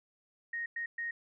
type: tone bursts at uneven times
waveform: sine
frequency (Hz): 1864.7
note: A#6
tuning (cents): 0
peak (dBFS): -34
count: 3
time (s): 0.53-0.66 / 0.76-0.86 / 0.98-1.11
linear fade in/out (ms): 5
effects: none